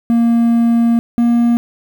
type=tone pair in turn; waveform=triangle; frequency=233.1 / 236.4 Hz; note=A#3 / A#3; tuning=0 / +24 cents; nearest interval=unison; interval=24 cents; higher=second; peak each=-7 dBFS; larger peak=neither; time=0.1-0.99 / 1.18-1.57 s; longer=first; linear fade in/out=0 ms; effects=7-bit